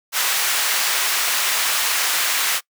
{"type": "high-pass noise", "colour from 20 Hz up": "pink", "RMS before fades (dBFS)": -20, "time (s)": [0.12, 2.61], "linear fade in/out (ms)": 50, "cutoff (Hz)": 1300, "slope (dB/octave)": 12, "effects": ["noise-tail reverb RT60 0.1 s tail -24 dB re dry"]}